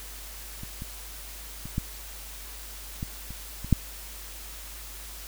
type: clicks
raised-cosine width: 5 ms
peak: -25 / -24 / -25 / -14 / -19 / -28 / -25 / -6 dBFS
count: 8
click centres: 0.634 / 0.821 / 1.656 / 1.781 / 3.029 / 3.306 / 3.646 / 3.727 s
effects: added 50 Hz sine -43 dBFS peak until 5.27 s + white hiss -43 dBFS RMS until 5.27 s